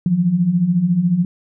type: beating tone pair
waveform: sine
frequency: 164.81 / 178.81 Hz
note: E3 / F3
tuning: 0 / +41 cents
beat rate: 14 Hz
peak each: -20 / -14 dBFS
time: 0.06-1.25 s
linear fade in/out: 2 ms
effects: none